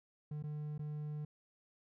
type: tone with dropouts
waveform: triangle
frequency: 150 Hz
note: D3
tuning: 37 cents sharp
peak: -37 dBFS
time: 0.31-1.25 s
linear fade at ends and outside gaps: 5 ms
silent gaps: 0.426-0.437 / 0.78-0.792 s
effects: none